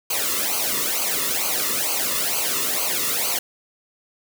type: noise with flanger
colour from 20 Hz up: white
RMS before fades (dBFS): -23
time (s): 0.1-3.39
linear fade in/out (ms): 5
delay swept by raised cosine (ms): 0.55 to 1.31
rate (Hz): 2.2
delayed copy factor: -0.85
effects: none